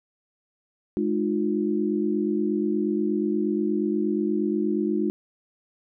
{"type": "tone cluster", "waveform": "sine", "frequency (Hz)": [210.9, 307.8, 356.2], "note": ["G#3", "D#4", "F4"], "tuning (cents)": [27, -19, 34], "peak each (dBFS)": -26, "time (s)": [0.97, 5.1], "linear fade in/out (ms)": 0, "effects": []}